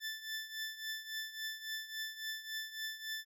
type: tone with tremolo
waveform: 20% pulse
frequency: 1760 Hz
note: A6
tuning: in tune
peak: -32 dBFS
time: 0-3.25 s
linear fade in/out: 50 ms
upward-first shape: triangle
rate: 3.6 Hz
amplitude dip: 80%
effects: none